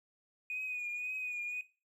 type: tone with vibrato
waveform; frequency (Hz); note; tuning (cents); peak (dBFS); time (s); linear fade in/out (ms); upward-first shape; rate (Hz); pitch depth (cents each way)
triangle; 2475; D#7; -10; -32; 0.5-1.61; 2; triangle; 1.9; 46
effects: noise-tail reverb RT60 0.3 s tail -18 dB re dry + tanh soft clip ceiling -34 dBFS